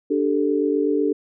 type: chord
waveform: sine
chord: D suspended fourth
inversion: none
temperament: equal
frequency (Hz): 293.7 / 392 / 440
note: D4 / G4 / A4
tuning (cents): 0 / 0 / 0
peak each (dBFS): -21 / -23 / -22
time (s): 0.1-1.13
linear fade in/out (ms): 10
effects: none